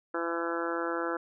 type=harmonic tone; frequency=168.4 Hz; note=E3; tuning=37 cents sharp; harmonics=2 / 3 / 4 / 5 / 6 / 7 / 8 / 9 / 10; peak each=-34 / -35 / -41 / -42 / -40 / -43 / -36 / -40 / -43 dBFS; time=0.14-1.17 s; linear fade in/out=5 ms; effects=none